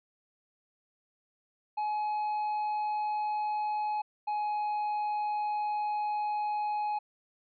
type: tone pair in turn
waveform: triangle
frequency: 845 / 839.6 Hz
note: G#5 / G#5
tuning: +30 / +19 cents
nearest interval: unison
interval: 11 cents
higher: first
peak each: -27 dBFS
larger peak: neither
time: 1.77-4.02 / 4.27-6.99 s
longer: second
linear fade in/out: 10 ms
effects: resampled to 11025 Hz